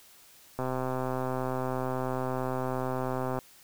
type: click train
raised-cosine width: 1 ms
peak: -18 dBFS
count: 362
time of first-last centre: 0.59-3.388 s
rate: 129 Hz
effects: white hiss -56 dBFS RMS until 3.63 s